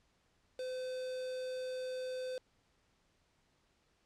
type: tone with quantisation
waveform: triangle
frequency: 511 Hz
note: C5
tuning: 41 cents flat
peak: -36 dBFS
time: 0.59-2.38 s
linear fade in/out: 2 ms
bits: 8
effects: pink hiss -74 dBFS RMS until 4.05 s + low-pass 7000 Hz 12 dB/octave